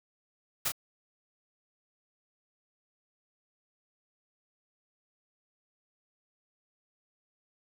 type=noise with echo; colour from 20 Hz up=white; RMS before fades=-29 dBFS; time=0.65-0.69 s; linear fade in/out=10 ms; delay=31 ms; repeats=1; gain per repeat=-5 dB; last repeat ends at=0.721 s; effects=none